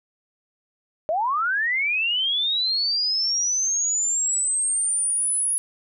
sine linear sweep, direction up, 595 to 10548 Hz, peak -20 dBFS, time 1.09-5.58 s, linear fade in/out 0 ms, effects none

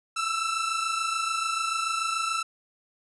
sawtooth tone pair together, 1318.5 / 1345.4 Hz, E6 / E6, 0 / +35 cents, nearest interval unison, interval 35 cents, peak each -24 / -27 dBFS, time 0.16-2.43 s, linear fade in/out 10 ms, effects resampled to 24000 Hz

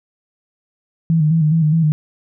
sine tone with vibrato, 158 Hz, D#3, 27 cents sharp, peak -11 dBFS, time 1.1-1.92 s, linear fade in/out 0 ms, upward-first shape square, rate 4.8 Hz, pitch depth 61 cents each way, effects none

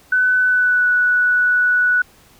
sine tone with pitch glide, 1503 to 1476.3 Hz, F#6 to F#6, +27 to -4 cents, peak -12 dBFS, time 0.12-2.02 s, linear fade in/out 5 ms, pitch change -31 cents, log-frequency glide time 0.43-0.88 s, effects pink hiss -50 dBFS RMS until 2.39 s

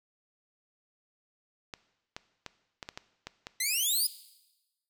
clicks, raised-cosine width 0.2 ms, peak -21 dBFS, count 8, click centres 1.738 / 2.165 / 2.463 / 2.828 / 2.889 / 2.975 / 3.27 / 3.469 s
10% pulse exponential sweep, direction up, 1975.5 to 5110 Hz, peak -19 dBFS, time 3.6-4.07 s, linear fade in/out 5 ms
effects noise-tail reverb RT60 1.0 s tail -17 dB re dry

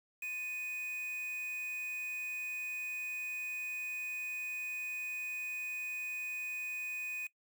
triangle tone with quantisation, 2490 Hz, D#7, 1 cent sharp, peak -36 dBFS, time 0.22-7.27 s, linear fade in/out 5 ms, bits 8, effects noise-tail reverb RT60 0.1 s tail -19 dB re dry

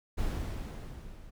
brown noise with level ramp, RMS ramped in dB -30 to -50 dBFS, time 0.17-1.31 s, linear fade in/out 20 ms, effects none

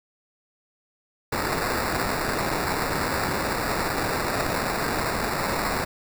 violet noise with sample-and-hold, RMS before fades -26 dBFS, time 1.32-5.85 s, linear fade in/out 10 ms, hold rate 3150 Hz, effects none

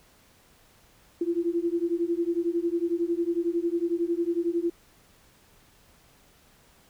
sine beating tone pair, 335.9 / 346.9 Hz, E4 / F4, +33 / -12 cents, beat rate 11 Hz, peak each -27 dBFS, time 1.21-4.7 s, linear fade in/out 5 ms, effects pink hiss -59 dBFS RMS until 6.89 s

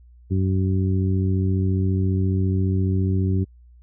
harmonic tone, 94.6 Hz, F#2, 39 cents sharp, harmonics 1 / 2 / 3 / 4, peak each -19 / -25 / -29 / -31 dBFS, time 0.3-3.45 s, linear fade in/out 20 ms, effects added 60 Hz sine -46 dBFS peak until 3.82 s

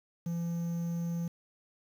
triangle tone with quantisation, 169.7 Hz, F3, 49 cents flat, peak -29 dBFS, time 0.26-1.28 s, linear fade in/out 5 ms, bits 9, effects none

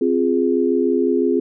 sine chord, F minor, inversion second, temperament equal, 261.6 / 349.2 / 415.3 Hz, C4 / F4 / Ab4, 0 / 0 / 0 cents, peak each -19 dBFS, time 0.01-1.4 s, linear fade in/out 5 ms, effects none

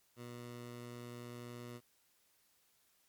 15% pulse tone, 120.7 Hz, B2, 39 cents flat, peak -40 dBFS, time 0.16-1.81 s, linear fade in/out 50 ms, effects white hiss -73 dBFS RMS until 3.08 s + MP3 96 kbps

